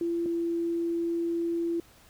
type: tone pair in turn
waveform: sine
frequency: 339.4 / 337.8 Hz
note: F4 / E4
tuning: -49 / +42 cents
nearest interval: unison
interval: 9 cents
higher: first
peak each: -26 dBFS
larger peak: neither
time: 0.01-0.26 / 0.26-1.8 s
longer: second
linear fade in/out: 2 ms
effects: pink hiss -57 dBFS RMS until 2.09 s